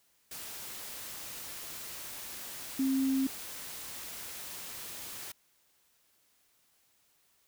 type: tone in noise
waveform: sine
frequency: 266.9 Hz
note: C4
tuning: 35 cents sharp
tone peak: -26 dBFS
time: 2.79-3.27 s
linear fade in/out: 5 ms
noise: white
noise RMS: -43 dBFS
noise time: 0.31-5.32 s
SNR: +14 dB
effects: white hiss -70 dBFS RMS until 7.47 s